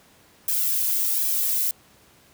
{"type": "noise with flanger", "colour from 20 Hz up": "violet", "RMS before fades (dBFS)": -23, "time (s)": [0.48, 1.71], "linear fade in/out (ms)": 2, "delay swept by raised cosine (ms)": [1.2, 2.01], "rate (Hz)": 1.3, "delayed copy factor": 0.5, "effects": ["pink hiss -55 dBFS RMS until 2.33 s", "high-pass 80 Hz 12 dB/octave"]}